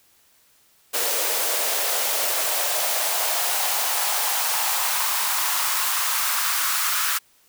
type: noise with high-pass filter sweep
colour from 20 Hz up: white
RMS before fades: -23 dBFS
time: 0.93-7.19 s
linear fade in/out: 20 ms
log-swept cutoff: 470 to 1300 Hz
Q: 2.8
effects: white hiss -59 dBFS RMS until 7.48 s